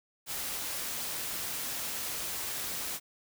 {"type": "noise", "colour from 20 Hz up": "white", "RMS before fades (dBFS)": -36, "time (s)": [0.26, 3], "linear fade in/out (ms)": 50, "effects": []}